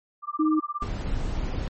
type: tone with tremolo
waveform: sine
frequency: 1185 Hz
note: D6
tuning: 15 cents sharp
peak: -25 dBFS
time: 0.22-0.88 s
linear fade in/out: 50 ms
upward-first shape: sine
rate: 17 Hz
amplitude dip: 100%
type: tone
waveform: sine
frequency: 311.1 Hz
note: D#4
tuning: in tune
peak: -19 dBFS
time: 0.39-0.6 s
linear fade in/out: 10 ms
type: noise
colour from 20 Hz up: brown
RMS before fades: -28 dBFS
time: 0.82-1.68 s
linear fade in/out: 2 ms
effects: MP3 32 kbps